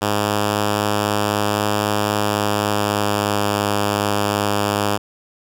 5% pulse tone with pitch glide, 103.83 to 102.64 Hz, G#2 to G#2, 0 to -20 cents, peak -6 dBFS, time 0.01-4.98 s, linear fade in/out 20 ms, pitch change -20 cents, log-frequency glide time 2.5-3.48 s, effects none

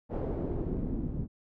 pink noise with low-pass filter sweep, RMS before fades -33 dBFS, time 0.09-1.28 s, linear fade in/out 50 ms, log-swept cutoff 570 to 210 Hz, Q 1.5, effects none

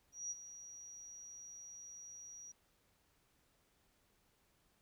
sine tone with ADSR envelope, 5770 Hz, F#8, 44 cents flat, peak -38 dBFS, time 0.12-2.52 s, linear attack 190 ms, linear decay 28 ms, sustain -12 dB, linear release 7 ms, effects pink hiss -75 dBFS RMS until 4.81 s

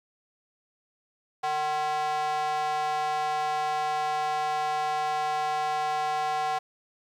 square tone with high-pass filter, 151.8 Hz, D#3, 42 cents flat, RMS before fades -28 dBFS, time 1.43-6.59 s, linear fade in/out 10 ms, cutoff 800 Hz, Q 4.3, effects low-pass 6000 Hz 12 dB/octave + 10-bit

